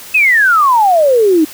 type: exponential sweep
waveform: sine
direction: down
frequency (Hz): 2635 to 299.9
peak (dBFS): -6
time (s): 0.14-1.45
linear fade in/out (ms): 10
effects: white hiss -32 dBFS RMS until 1.53 s